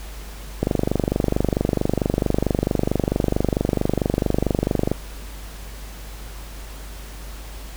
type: click train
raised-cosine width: 2 ms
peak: -5 dBFS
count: 106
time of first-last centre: 0.63-4.916 s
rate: 24.5 Hz
effects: added 50 Hz sine -34 dBFS peak until 7.76 s + pink hiss -41 dBFS RMS until 7.76 s